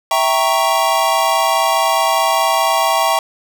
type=chord; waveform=square; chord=E diminished seventh; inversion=none; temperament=equal; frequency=659.3 / 784 / 932.3 / 1108.7 Hz; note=E5 / G5 / Bb5 / Db6; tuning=0 / 0 / 0 / 0 cents; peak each=-19 dBFS; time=0.11-3.19 s; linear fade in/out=2 ms; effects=none